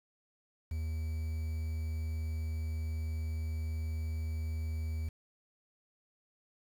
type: tone with quantisation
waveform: triangle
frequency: 79.4 Hz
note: D#2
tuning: 36 cents sharp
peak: -31 dBFS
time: 0.71-5.09 s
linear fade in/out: 5 ms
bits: 9
effects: none